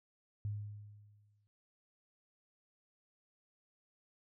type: tone with exponential decay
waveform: sine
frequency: 103.83 Hz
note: G#2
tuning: in tune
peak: -34 dBFS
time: 0.45-1.47 s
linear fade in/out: 0 ms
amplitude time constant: 220 ms
effects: none